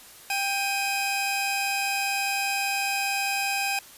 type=tone pair together; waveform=sawtooth; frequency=791 / 2511 Hz; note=G5 / D#7; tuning=+15 / +15 cents; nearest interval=octave + minor sixth; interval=2000 cents; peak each=-24 dBFS; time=0.3-3.79 s; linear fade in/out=2 ms; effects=white hiss -48 dBFS RMS until 3.97 s + resampled to 32000 Hz